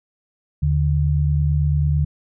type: tone pair together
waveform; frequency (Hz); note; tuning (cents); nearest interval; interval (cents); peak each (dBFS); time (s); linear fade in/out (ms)
sine; 77.78 / 146.83; D#2 / D3; 0 / 0; major seventh; 1100; -18; 0.62-2.05; 10
effects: none